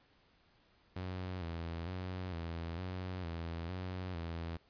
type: tone with vibrato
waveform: sawtooth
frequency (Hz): 87.6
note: F2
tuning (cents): +6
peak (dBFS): -35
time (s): 0.96-4.57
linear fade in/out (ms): 5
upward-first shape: square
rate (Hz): 1.1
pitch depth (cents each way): 83
effects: pink hiss -69 dBFS RMS until 4.69 s + resampled to 11025 Hz